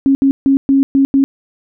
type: tone bursts at uneven times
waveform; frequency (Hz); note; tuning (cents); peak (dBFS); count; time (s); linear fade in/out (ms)
sine; 272.9; C#4; -27; -7; 6; 0.06-0.15 / 0.22-0.31 / 0.46-0.57 / 0.69-0.83 / 0.95-1.05 / 1.14-1.24; 0
effects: none